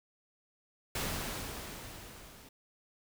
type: noise with level ramp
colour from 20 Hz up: pink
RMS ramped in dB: -34 to -55 dBFS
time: 0.95-2.49 s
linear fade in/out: 5 ms
effects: none